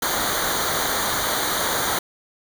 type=noise with comb filter; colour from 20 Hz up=pink; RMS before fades=-23 dBFS; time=0.02-1.99 s; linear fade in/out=5 ms; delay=0.38 ms; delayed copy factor=-0.85; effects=none